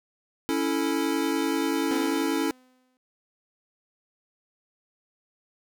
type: chord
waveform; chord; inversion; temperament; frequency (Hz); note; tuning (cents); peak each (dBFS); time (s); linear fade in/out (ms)
square; A major; first; equal with one note detuned; 279.3 / 329.6 / 440; C#4 / E4 / A4; +13 / 0 / 0; -28 / -28 / -32; 0.49-2.51; 0
type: tone with exponential decay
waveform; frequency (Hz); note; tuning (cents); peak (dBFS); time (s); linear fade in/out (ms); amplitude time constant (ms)
sawtooth; 254.7; C4; -46; -26; 1.91-2.97; 0; 230
effects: none